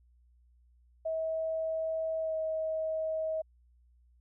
sine tone with pitch glide, 643 to 635.6 Hz, E5 to D#5, -43 to +37 cents, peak -30 dBFS, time 1.05-3.42 s, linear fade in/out 10 ms, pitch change -20 cents, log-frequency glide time 2.2-2.35 s, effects added 60 Hz sine -61 dBFS peak until 4.2 s

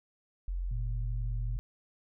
sine tone, 44.33 Hz, F1, 27 cents sharp, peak -31 dBFS, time 0.48-1.59 s, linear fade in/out 0 ms
sine tone with vibrato, 115.6 Hz, A#2, 14 cents flat, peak -36 dBFS, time 0.71-1.57 s, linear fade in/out 5 ms, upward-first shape triangle, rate 13 Hz, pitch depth 30 cents each way
effects none

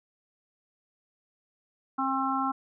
harmonic tone, 267.1 Hz, C4, 36 cents sharp, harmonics 1 / 3 / 4 / 5, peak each -31 / -31 / -31 / -31 dBFS, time 1.98-2.52 s, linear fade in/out 10 ms, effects none

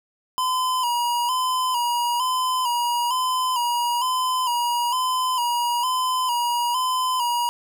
square tone with vibrato, 987.8 Hz, B5, in tune, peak -21 dBFS, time 0.38-7.49 s, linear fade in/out 0 ms, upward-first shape square, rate 1.1 Hz, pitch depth 55 cents each way, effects none

